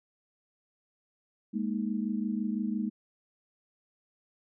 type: chord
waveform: sine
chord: Ab suspended second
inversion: none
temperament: just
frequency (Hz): 207.7 / 233.6 / 311.5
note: Ab3 / Bb3 / Eb4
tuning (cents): 0 / +4 / +2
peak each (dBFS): -31 / -33 / -37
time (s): 1.53-2.9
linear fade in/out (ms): 20
effects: none